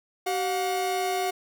45% pulse tone pair together, 381.2 / 719.6 Hz, G4 / F#5, -48 / -48 cents, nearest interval major seventh, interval 1100 cents, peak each -29 / -27 dBFS, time 0.26-1.31 s, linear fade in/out 10 ms, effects none

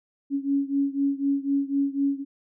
sine beating tone pair, 277.2 / 281.2 Hz, C#4 / C#4, 0 / +25 cents, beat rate 4 Hz, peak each -24 / -26 dBFS, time 0.3-2.25 s, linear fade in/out 50 ms, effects none

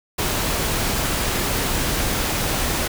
pink noise, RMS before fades -22 dBFS, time 0.18-2.88 s, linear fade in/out 10 ms, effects none

